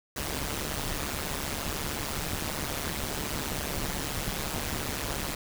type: noise with amplitude modulation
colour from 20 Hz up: pink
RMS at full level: -29 dBFS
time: 0.16-5.35 s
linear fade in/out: 5 ms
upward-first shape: sine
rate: 145 Hz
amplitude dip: 85%
effects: none